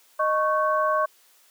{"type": "tone cluster", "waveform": "sine", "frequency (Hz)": [619, 1107, 1534], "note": ["D#5", "C#6", "G6"], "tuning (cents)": [-9, -3, -38], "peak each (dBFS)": [-23, -22, -30], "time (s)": [0.19, 1.06], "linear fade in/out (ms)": 10, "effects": ["white hiss -58 dBFS RMS until 1.5 s", "high-pass 400 Hz 12 dB/octave"]}